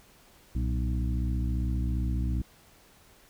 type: harmonic tone with a mistuned harmonic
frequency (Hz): 62.7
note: B1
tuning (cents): +27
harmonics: 1 / 2 / 3 / 4 / 5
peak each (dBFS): -27 / -33 / -37 / -39 / -41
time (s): 0.55-2.42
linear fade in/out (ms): 5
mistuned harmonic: 2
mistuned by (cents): -110
effects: pink hiss -58 dBFS RMS until 3.29 s